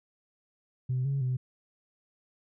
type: tone with pitch steps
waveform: sine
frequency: 127.9 / 138.2 / 127.5 Hz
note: C3 / C#3 / C3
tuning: -39 / -5 / -44 cents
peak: -25 dBFS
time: 0.89-1.37 s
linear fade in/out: 10 ms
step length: 160 ms
effects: tanh soft clip ceiling -23 dBFS